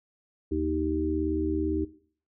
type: harmonic tone with a mistuned harmonic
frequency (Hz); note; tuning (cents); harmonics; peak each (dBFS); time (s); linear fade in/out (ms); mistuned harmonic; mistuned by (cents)
77.78; D#2; 0; 1 / 3 / 4 / 5; -32 / -38 / -28 / -31; 0.51-1.85; 10; 3; -22
effects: noise-tail reverb RT60 0.5 s tail -17 dB re dry